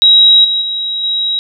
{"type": "tone with level steps", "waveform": "sine", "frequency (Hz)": 3838, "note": "A#7", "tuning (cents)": 50, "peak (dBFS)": [-3, -11, -15, -12], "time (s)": [0.02, 1.39], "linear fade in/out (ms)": 0, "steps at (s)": [0.44, 0.61, 1.03], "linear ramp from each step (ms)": 10, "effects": []}